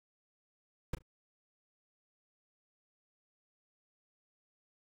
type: noise with echo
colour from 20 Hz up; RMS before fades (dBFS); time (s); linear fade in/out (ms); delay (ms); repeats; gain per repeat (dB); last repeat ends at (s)
brown; -33; 0.93-0.95; 5; 36; 2; -15; 1.022
effects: none